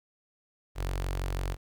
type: tone with notch filter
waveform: sawtooth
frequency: 46 Hz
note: F#1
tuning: 9 cents flat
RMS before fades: -32 dBFS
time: 0.75-1.57 s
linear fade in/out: 50 ms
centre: 210 Hz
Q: 1.2
effects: 11-bit